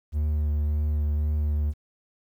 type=tone with vibrato; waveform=triangle; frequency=74.8 Hz; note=D2; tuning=32 cents sharp; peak=-20 dBFS; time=0.12-1.74 s; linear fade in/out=50 ms; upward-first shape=triangle; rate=1.8 Hz; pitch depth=17 cents each way; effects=10-bit